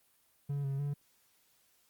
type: tone with pitch steps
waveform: triangle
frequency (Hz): 142 / 137.2 / 143.5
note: C#3 / C#3 / D3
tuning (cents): +42 / -17 / -40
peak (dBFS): -30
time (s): 0.49-0.94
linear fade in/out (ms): 10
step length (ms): 150
effects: white hiss -70 dBFS RMS until 1.89 s + Opus 32 kbps